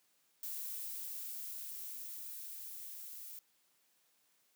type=noise with level ramp; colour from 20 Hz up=violet; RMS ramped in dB=-42 to -49 dBFS; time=0.43-3.39 s; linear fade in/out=2 ms; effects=white hiss -74 dBFS RMS until 4.55 s + high-pass 150 Hz 12 dB/octave